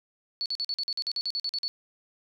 sine tone bursts, 4435 Hz, C#8, in tune, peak -27 dBFS, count 14, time 0.41-1.68 s, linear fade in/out 0 ms, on 48 ms, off 46 ms, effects none

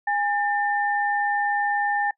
sine tone pair together, 819.7 / 1792 Hz, G#5 / A6, -23 / +31 cents, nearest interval octave + major second, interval 1354 cents, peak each -22 / -25 dBFS, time 0.07-2.11 s, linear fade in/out 5 ms, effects noise-tail reverb RT60 0.1 s tail -23 dB re dry

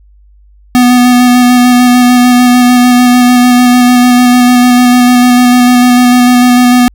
square tone with vibrato, 246.9 Hz, B3, in tune, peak -3 dBFS, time 0.75-6.88 s, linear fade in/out 0 ms, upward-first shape square, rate 6.7 Hz, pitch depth 12 cents each way, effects added 50 Hz sine -38 dBFS peak until 6.94 s

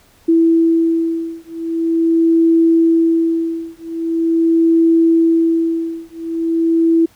sine beating tone pair, 329.6 / 330.03 Hz, E4 / E4, 0 / +2 cents, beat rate 0.43 Hz, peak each -14 dBFS, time 0.28-7.06 s, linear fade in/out 10 ms, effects pink hiss -51 dBFS RMS until 7.15 s

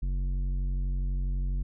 triangle tone with tanh clipping, 46.1 Hz, F#1, 6 cents flat, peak -28 dBFS, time 0.02-1.63 s, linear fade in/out 10 ms, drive 14 dB, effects none

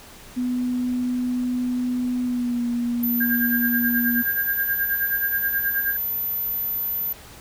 sine tone with pitch glide, 248.6 to 239.3 Hz, B3 to A#3, +12 to +46 cents, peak -21 dBFS, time 0.36-4.23 s, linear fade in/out 20 ms, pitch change -66 cents, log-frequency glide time 2.22-2.64 s
sine tone, 13980 Hz, A9, 12 cents flat, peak -23 dBFS, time 3.03-7.13 s, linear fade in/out 5 ms
sine tone with tremolo, 1609 Hz, G6, 45 cents sharp, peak -20 dBFS, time 3.2-5.97 s, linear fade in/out 10 ms, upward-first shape sine, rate 9.4 Hz, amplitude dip 80%
effects pink hiss -44 dBFS RMS until 7.4 s

